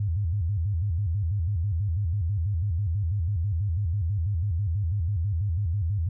sine tone with vibrato, 91.8 Hz, F#2, 13 cents flat, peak -23 dBFS, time 0-6.09 s, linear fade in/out 5 ms, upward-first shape square, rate 6.1 Hz, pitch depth 200 cents each way, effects none

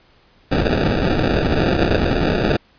white noise with sample-and-hold, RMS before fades -17 dBFS, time 0.51-2.57 s, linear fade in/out 10 ms, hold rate 1050 Hz, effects pink hiss -54 dBFS RMS until 2.78 s + resampled to 11025 Hz

